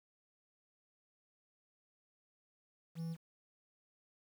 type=tone with quantisation; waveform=triangle; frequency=164.81 Hz; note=E3; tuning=in tune; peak=-36 dBFS; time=2.95-3.17 s; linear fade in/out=50 ms; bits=10; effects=none